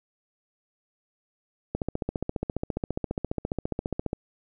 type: click train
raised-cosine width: 2 ms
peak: -14 dBFS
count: 36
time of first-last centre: 1.75-4.131 s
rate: 14.7 Hz
effects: none